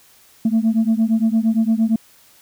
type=beating tone pair; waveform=sine; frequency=220 / 228.7 Hz; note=A3 / A#3; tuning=0 / -33 cents; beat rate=8.7 Hz; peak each=-15 / -16 dBFS; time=0.45-1.96 s; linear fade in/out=5 ms; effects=tanh soft clip ceiling -10 dBFS + white hiss -51 dBFS RMS until 2.41 s